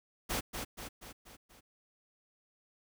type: noise with echo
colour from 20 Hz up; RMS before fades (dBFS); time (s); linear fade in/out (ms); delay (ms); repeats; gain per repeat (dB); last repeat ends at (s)
pink; -34; 0.29-0.41; 20; 240; 5; -5; 1.61
effects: none